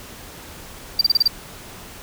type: tone bursts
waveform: triangle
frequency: 4702 Hz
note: D8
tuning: 1 cent sharp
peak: -10 dBFS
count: 6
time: 0.99-1.278 s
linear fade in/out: 5 ms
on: 23 ms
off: 30 ms
effects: pink hiss -39 dBFS RMS until 2.02 s